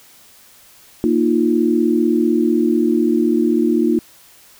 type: chord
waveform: sine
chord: Bb suspended fourth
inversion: none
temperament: equal with one note detuned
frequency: 233.1 / 309 / 349.2 Hz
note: Bb3 / Eb4 / F4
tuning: 0 / -12 / 0 cents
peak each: -17 dBFS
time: 1.04-3.99 s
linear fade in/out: 0 ms
effects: white hiss -47 dBFS RMS until 4.59 s